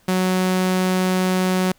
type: tone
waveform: sawtooth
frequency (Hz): 185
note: F#3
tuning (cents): 0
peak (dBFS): -13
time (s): 0.08-1.72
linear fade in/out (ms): 5
effects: pink hiss -57 dBFS RMS until 1.78 s